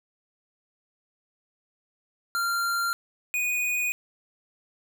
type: tone pair in turn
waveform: square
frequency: 1385 / 2473 Hz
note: F6 / D#7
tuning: -15 / -11 cents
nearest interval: minor seventh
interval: 1004 cents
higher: second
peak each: -25 dBFS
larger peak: neither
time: 2.35-2.93 / 3.34-3.92 s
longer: neither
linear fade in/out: 0 ms
effects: none